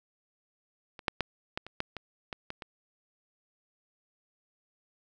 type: clicks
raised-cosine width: 0.3 ms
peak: -28 / -10 / -12 / -16 / -27 / -14 / -22 / -20 / -21 / -24 dBFS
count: 10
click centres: 0.992 / 1.082 / 1.207 / 1.575 / 1.666 / 1.804 / 1.967 / 2.328 / 2.504 / 2.622 s
effects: none